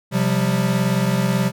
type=chord; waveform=square; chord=C suspended fourth; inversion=none; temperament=equal with one note detuned; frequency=130.81 / 177.56 / 196 Hz; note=C3 / F3 / G3; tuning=0 / +29 / 0 cents; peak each=-22 dBFS; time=0.11-1.52 s; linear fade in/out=50 ms; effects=none